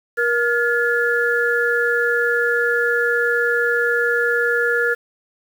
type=tone cluster; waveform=sine; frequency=474.3 / 1415 / 1710 Hz; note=A#4 / F6 / A6; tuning=+30 / +22 / -50 cents; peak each=-20 dBFS; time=0.17-4.95 s; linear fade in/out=20 ms; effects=7-bit